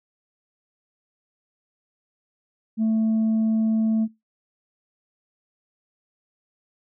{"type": "tone", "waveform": "sine", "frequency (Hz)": 221.1, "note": "A3", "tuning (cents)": 9, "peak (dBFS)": -16, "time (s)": [2.77, 4.08], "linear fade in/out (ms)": 50, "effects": ["noise-tail reverb RT60 0.2 s tail -24 dB re dry", "tanh soft clip ceiling -17 dBFS"]}